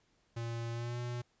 square tone with pitch glide, 116.54 to 121.28 Hz, A#2 to B2, 0 to -31 cents, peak -37 dBFS, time 0.36-1.22 s, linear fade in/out 10 ms, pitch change +69 cents, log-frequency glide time 0.72-0.99 s, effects pink hiss -73 dBFS RMS until 1.4 s + resampled to 16000 Hz

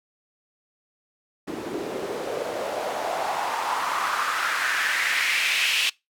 white noise with band-pass filter sweep, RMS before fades -26 dBFS, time 1.47-5.9 s, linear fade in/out 10 ms, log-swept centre 310 to 2900 Hz, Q 3.2, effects noise-tail reverb RT60 0.2 s tail -23 dB re dry

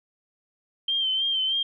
sine tone with vibrato, 3134 Hz, G7, 1 cent flat, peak -22 dBFS, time 0.88-1.63 s, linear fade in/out 5 ms, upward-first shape sine, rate 3.2 Hz, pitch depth 45 cents each way, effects none

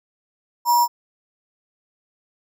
sine tone with sample-and-hold, 959 Hz, A#5, 49 cents sharp, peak -13 dBFS, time 0.65-0.88 s, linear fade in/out 50 ms, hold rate 6300 Hz, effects none

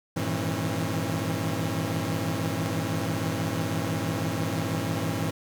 sawtooth tone cluster, 98.6 / 114.6 / 159.4 / 165.5 / 270.3 Hz, G2 / A#2 / D#3 / E3 / C#4, +11 / -29 / +42 / +7 / -44 cents, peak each -29 dBFS, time 0.16-5.31 s, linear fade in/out 10 ms, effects 8-bit

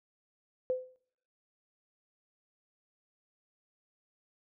sine tone with exponential decay, 510 Hz, C5, 44 cents flat, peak -25 dBFS, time 0.7-0.96 s, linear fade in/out 0 ms, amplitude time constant 55 ms, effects noise-tail reverb RT60 0.7 s tail -26 dB re dry

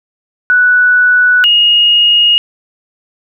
sine tone pair in turn, 1480 / 2866 Hz, F#6 / F7, 0 / +44 cents, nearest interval major seventh, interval 1144 cents, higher second, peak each -5 dBFS, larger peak neither, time 0.5-1.44 / 1.44-2.38 s, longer neither, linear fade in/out 0 ms, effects none

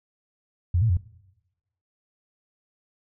sine tone with pitch steps, 87.8 / 112.5 / 88.3 Hz, F2 / A2 / F2, +10 / +39 / +20 cents, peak -18 dBFS, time 0.74-0.971 s, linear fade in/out 5 ms, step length 77 ms, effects noise-tail reverb RT60 0.9 s tail -18 dB re dry

